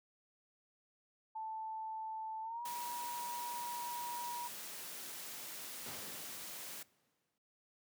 sine tone with pitch glide, 880 to 959.6 Hz, A5 to A#5, 0 to +50 cents, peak -40 dBFS, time 1.35-4.48 s, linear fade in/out 10 ms, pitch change +150 cents, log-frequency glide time 2.42-2.64 s
white noise, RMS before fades -47 dBFS, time 2.65-6.83 s, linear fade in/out 5 ms
pink noise with exponential decay, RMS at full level -47 dBFS, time 5.86-7.38 s, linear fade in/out 1 ms, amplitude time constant 330 ms
effects noise-tail reverb RT60 0.4 s tail -23 dB re dry + high-pass 150 Hz 12 dB/octave

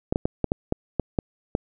clicks, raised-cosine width 2 ms, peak -8 dBFS, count 9, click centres 0.125 / 0.159 / 0.255 / 0.443 / 0.519 / 0.724 / 0.997 / 1.188 / 1.551 s, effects none

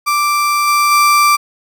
35% pulse tone with level steps, 1174.7 Hz, D6, in tune, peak -10 / -8 / -6 dBFS, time 0.06-1.37 s, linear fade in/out 20 ms, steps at 0.67 / 0.91 s, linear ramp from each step 10 ms, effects none

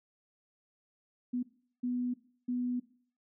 sine tone bursts at uneven times, 246.9 Hz, B3, in tune, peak -30 dBFS, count 3, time 1.33-1.43 / 1.83-2.14 / 2.48-2.8 s, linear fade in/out 10 ms, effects noise-tail reverb RT60 0.5 s tail -18 dB re dry

